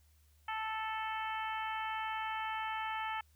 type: harmonic tone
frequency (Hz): 439.1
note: A4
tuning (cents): -4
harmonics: 2 / 3 / 4 / 5 / 6 / 7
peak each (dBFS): -38 / -42 / -44 / -46 / -48 / -49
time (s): 0.48-3.21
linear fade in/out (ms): 5
effects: added 75 Hz sine -64 dBFS peak until 3.35 s + white hiss -73 dBFS RMS until 3.35 s